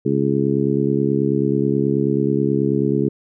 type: harmonic tone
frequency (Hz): 69.3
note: C#2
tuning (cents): 0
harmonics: 2 / 3 / 4 / 5 / 6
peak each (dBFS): -22 / -22 / -22 / -22 / -22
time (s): 0.05-3.09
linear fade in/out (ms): 10
effects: none